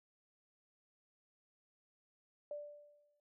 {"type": "tone with exponential decay", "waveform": "sine", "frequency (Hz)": 587.3, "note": "D5", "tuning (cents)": 0, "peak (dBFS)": -39, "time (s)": [2.51, 3.2], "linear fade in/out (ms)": 2, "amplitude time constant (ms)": 150, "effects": ["noise-tail reverb RT60 0.1 s tail -26 dB re dry"]}